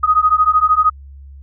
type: beating tone pair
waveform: sine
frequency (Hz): 1244.5 / 1257.5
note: D#6 / D#6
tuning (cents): 0 / +18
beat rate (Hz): 13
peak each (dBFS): -13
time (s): 0.03-0.9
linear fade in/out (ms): 10
effects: added 69 Hz sine -34 dBFS peak until 1.42 s